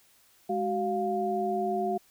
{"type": "tone cluster", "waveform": "sine", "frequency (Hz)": [208.2, 376.9, 703], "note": ["G#3", "F#4", "F5"], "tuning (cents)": [5, 32, 11], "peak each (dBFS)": [-34, -30, -29], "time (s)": [0.49, 1.98], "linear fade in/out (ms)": 10, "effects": ["white hiss -62 dBFS RMS until 2.1 s"]}